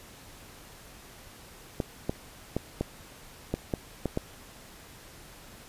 clicks, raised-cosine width 2 ms, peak -14 dBFS, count 8, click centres 1.802 / 2.095 / 2.566 / 2.81 / 3.54 / 3.738 / 4.057 / 4.174 s, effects pink hiss -50 dBFS RMS until 5.68 s + resampled to 32000 Hz

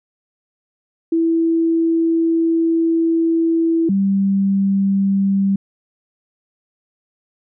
sine tone pair in turn, 329.6 / 195.98 Hz, E4 / G3, 0 / 0 cents, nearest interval major sixth, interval 900 cents, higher first, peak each -13 dBFS, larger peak neither, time 1.12-3.89 / 3.89-5.56 s, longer first, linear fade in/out 5 ms, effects none

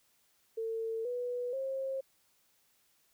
sine tone with pitch steps, 449.8 / 490.5 / 534.9 Hz, A4 / B4 / C5, +38 / -12 / +38 cents, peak -33 dBFS, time 0.57-2.01 s, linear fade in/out 10 ms, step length 480 ms, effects white hiss -71 dBFS RMS until 3.13 s

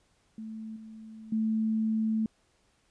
sine tone with level steps, 220 Hz, A3, in tune, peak -37 / -43 / -25 dBFS, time 0.38-2.26 s, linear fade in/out 2 ms, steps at 0.76 / 1.32 s, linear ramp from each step 5 ms, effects pink hiss -69 dBFS RMS until 2.9 s + resampled to 22050 Hz

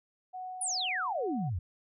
sine tone with tremolo, 740 Hz, F#5, in tune, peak -37 dBFS, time 0.33-1.5 s, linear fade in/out 20 ms, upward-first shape sine, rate 2.4 Hz, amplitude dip 25%
sine exponential sweep, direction down, 10410 to 77.78 Hz, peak -30 dBFS, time 0.61-1.59 s, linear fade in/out 5 ms
effects none

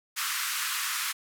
pink band-pass noise, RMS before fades -31 dBFS, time 0.16-1.13 s, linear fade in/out 20 ms, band 1100 to 16000 Hz, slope 48 dB/octave, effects none

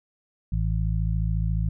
harmonic tone, 54.2 Hz, A1, 25 cents flat, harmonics 1 / 2 / 3, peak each -24 / -27 / -29 dBFS, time 0.52-1.69 s, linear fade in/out 5 ms, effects none

